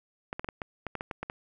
clicks, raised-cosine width 0.5 ms, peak -19 dBFS, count 11, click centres 0.329 / 0.395 / 0.445 / 0.488 / 0.618 / 0.867 / 0.953 / 1.009 / 1.112 / 1.23 / 1.299 s, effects none

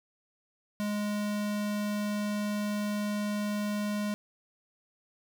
square tone, 207.7 Hz, G#3, in tune, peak -30 dBFS, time 0.8-4.14 s, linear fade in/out 0 ms, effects none

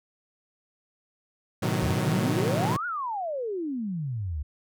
sawtooth chord, A diminished seventh, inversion none, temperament equal with one note detuned, 110 / 127.46 / 155.56 / 185 Hz, A2 / C3 / Eb3 / Gb3, 0 / -45 / 0 / 0 cents, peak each -26 dBFS, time 1.62-2.77 s, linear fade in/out 10 ms
sine exponential two-way sweep, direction up then down, 68 to 1480 to 68 Hz, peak -28 dBFS, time 1.82-4.43 s, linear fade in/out 10 ms, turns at 2.86 s
effects none

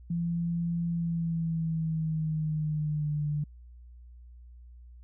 sine tone with pitch glide, 169.8 to 148.68 Hz, F3 to D3, -48 to +22 cents, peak -27 dBFS, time 0.1-3.44 s, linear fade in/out 5 ms, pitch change -230 cents, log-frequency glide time 0.89-3.23 s, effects added 60 Hz sine -47 dBFS peak until 5.03 s

